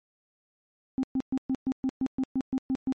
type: tone bursts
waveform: sine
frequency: 262.9 Hz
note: C4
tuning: 8 cents sharp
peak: -22 dBFS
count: 12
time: 0.98-2.924 s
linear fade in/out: 0 ms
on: 52 ms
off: 120 ms
effects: tanh soft clip ceiling -21 dBFS + MP3 32 kbps